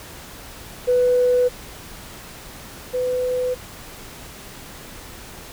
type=tone pair in turn; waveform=sine; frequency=495.7 / 502 Hz; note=B4 / B4; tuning=+6 / +28 cents; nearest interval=unison; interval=22 cents; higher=second; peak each=-13 / -19 dBFS; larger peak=first; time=0.87-1.49 / 2.93-3.55 s; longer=neither; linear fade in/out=20 ms; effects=tanh soft clip ceiling -9 dBFS + pink hiss -39 dBFS RMS until 5.52 s

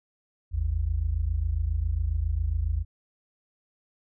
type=tone pair together; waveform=sine; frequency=53.27 / 80.6 Hz; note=G#1 / E2; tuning=+45 / -38 cents; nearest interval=perfect fifth; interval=717 cents; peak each=-27 / -26 dBFS; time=0.51-2.85 s; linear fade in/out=50 ms; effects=none

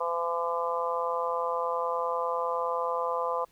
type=harmonic tone; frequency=169.7 Hz; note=F3; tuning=49 cents flat; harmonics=3 / 4 / 5 / 6 / 7; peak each=-31 / -36 / -37 / -31 / -35 dBFS; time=0-3.45 s; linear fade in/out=10 ms; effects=pink hiss -64 dBFS RMS until 3.51 s

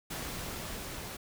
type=noise with level ramp; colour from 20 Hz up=pink; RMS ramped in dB=-38 to -42 dBFS; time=0.1-1.17 s; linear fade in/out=10 ms; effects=none

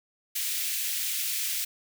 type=high-pass noise; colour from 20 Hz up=white; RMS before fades=-30 dBFS; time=0.35-1.65 s; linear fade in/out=10 ms; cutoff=2000 Hz; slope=24 dB/octave; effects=none

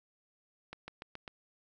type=accelerating click train; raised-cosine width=0.3 ms; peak=-27 dBFS; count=5; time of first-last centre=0.73-1.278 s; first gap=150 ms; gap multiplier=0.94; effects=none

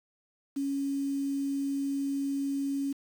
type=tone with quantisation; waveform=sine; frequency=277.4 Hz; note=C#4; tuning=1 cent sharp; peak=-28 dBFS; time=0.56-2.93 s; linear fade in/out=10 ms; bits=8; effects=none

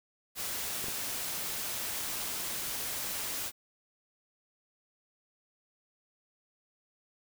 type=noise; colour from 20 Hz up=white; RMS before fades=-36 dBFS; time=0.35-3.52 s; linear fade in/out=50 ms
type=clicks; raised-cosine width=2 ms; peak=-29 dBFS; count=2; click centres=0.842 / 0.884 s
effects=none

